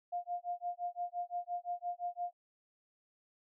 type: tone with tremolo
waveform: sine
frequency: 705 Hz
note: F5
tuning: 16 cents sharp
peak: -33 dBFS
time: 0.12-2.33 s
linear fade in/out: 10 ms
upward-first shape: sine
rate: 5.8 Hz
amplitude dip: 100%
effects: none